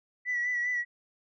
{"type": "tone with vibrato", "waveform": "sine", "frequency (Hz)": 1957, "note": "B6", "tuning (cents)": -16, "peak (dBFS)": -26, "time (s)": [0.25, 0.85], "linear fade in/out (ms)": 50, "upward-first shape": "sine", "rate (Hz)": 5, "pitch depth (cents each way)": 34, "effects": ["tanh soft clip ceiling -23 dBFS"]}